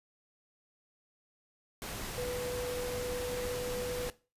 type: tone in noise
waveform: sine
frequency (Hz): 493.9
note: B4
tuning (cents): 0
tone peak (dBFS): -34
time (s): 2.18-4.09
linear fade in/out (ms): 0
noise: pink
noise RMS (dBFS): -40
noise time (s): 1.82-4.1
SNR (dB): +3
effects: noise-tail reverb RT60 0.3 s tail -18 dB re dry + resampled to 32000 Hz